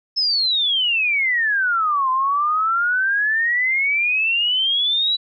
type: exponential two-way sweep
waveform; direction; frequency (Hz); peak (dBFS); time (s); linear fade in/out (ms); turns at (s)
sine; down then up; 5274 to 1025 to 3963; -16; 0.16-5.17; 20; 2.1
effects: none